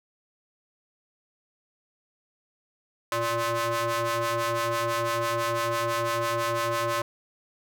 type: ring-modulated tone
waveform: sawtooth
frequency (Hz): 234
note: A#3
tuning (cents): +7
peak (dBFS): -18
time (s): 3.12-7.02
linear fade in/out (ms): 2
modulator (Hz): 816
effects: none